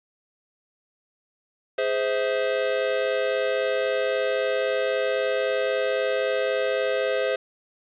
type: chord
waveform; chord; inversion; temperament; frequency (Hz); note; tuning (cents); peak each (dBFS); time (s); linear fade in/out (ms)
square; Ab augmented; none; just; 415.3 / 519.1 / 648.9; Ab4 / C5 / E5; 0 / -14 / -27; -29 / -25 / -29; 1.78-7.36; 5
effects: resampled to 8000 Hz + 8-bit